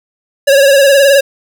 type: tone with vibrato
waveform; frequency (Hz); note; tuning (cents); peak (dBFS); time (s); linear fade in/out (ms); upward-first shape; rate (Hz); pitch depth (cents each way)
square; 554.4; C#5; 0; -5; 0.47-1.21; 10; sine; 19; 56
effects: none